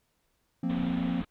triangle chord, F suspended fourth, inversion none, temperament equal, 174.61 / 233.1 / 261.6 Hz, F3 / Bb3 / C4, 0 / 0 / 0 cents, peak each -29 / -30 / -29 dBFS, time 0.63-1.22 s, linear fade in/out 5 ms
pink low-pass noise, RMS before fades -42 dBFS, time 0.69-1.25 s, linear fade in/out 10 ms, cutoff 3800 Hz, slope 96 dB/octave
effects pink hiss -74 dBFS RMS until 1.3 s

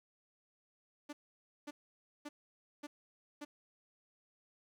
sawtooth tone bursts, 293.5 Hz, D4, 1 cent flat, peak -39 dBFS, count 5, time 1.09-3.45 s, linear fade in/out 10 ms, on 40 ms, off 540 ms, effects low-pass 9000 Hz 12 dB/octave + 11-bit

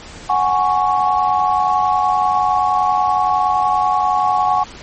sine chord, F# suspended second, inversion none, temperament equal, 740 / 830.6 / 1108.7 Hz, F#5 / G#5 / C#6, 0 / 0 / 0 cents, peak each -17 dBFS, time 0.29-4.64 s, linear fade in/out 10 ms, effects pink hiss -36 dBFS RMS until 4.82 s + MP3 32 kbps

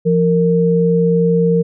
sine tone pair together, 171.7 / 461.3 Hz, F3 / A#4, -29 / -18 cents, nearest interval octave + perfect fourth, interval 1711 cents, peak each -13 dBFS, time 0.05-1.63 s, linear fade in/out 20 ms, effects none

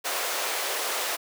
pink high-pass noise, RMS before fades -29 dBFS, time 0.04-1.17 s, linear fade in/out 20 ms, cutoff 470 Hz, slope 24 dB/octave, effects none

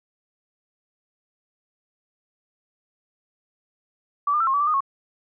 sine tone with pitch steps, 1152 / 1205 / 1336 / 1072 / 1146 / 1175 / 1232 / 1096 Hz, D6 / D6 / E6 / C6 / D6 / D6 / D#6 / C#6, -34 / +44 / +23 / +42 / -43 / +1 / -17 / -20 cents, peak -18 dBFS, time 4.27-4.806 s, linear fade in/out 5 ms, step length 67 ms, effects none

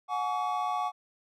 triangle tone cluster, 729 / 844 / 1134 Hz, F#5 / G#5 / C#6, -26 / +28 / +39 cents, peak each -30 / -32 / -30 dBFS, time 0.08-0.92 s, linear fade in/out 50 ms, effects none

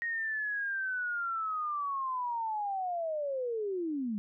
sine linear sweep, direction down, 1877 to 198.9 Hz, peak -31 dBFS, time 0.02-4.18 s, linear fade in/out 0 ms, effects none

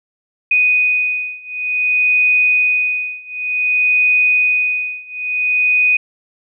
sine beating tone pair, 2488 / 2488.55 Hz, D#7 / D#7, -1 / 0 cents, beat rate 0.55 Hz, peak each -16 / -15 dBFS, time 0.51-5.97 s, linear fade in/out 5 ms, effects none

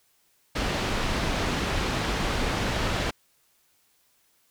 pink low-pass noise, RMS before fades -27 dBFS, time 0.55-3.11 s, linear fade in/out 10 ms, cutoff 4400 Hz, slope 12 dB/octave, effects white hiss -66 dBFS RMS until 4.5 s

